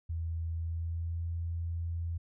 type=tone with pitch glide; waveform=sine; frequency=82.41 to 84.19 Hz; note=E2 to E2; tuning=0 to +37 cents; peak=-32 dBFS; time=0.09-2.18 s; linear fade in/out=10 ms; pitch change=+37 cents; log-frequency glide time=0.54-1.25 s; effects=none